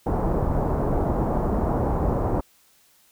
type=low-pass noise; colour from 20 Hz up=pink; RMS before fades=-23 dBFS; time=0.06-2.41 s; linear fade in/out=10 ms; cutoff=950 Hz; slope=24 dB/octave; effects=white hiss -59 dBFS RMS until 3.11 s